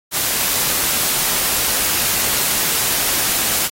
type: noise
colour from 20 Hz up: white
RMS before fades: -18 dBFS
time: 0.11-3.7 s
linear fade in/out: 50 ms
effects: AAC 48 kbps